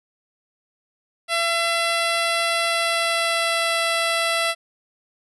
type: tone with pitch glide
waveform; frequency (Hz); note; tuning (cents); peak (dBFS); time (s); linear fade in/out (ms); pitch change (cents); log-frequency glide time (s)
10% pulse; 674 to 668.6; E5 to E5; +38 to +24; -11; 1.28-4.55; 50; -14; 2.61-3.8
effects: resampled to 24000 Hz